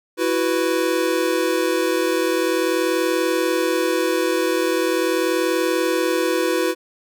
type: chord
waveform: square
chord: E suspended second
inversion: none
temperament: equal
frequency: 329.6 / 370 / 493.9 Hz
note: E4 / F#4 / B4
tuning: 0 / 0 / 0 cents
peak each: -23 dBFS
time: 0.17-6.75 s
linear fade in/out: 50 ms
effects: none